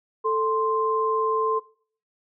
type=tone pair together; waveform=sine; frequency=441 / 1046.5 Hz; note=A4 / C6; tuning=+4 / 0 cents; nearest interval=octave + minor third; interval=1496 cents; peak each=-23 dBFS; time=0.24-1.6 s; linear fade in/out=20 ms; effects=noise-tail reverb RT60 0.5 s tail -21 dB re dry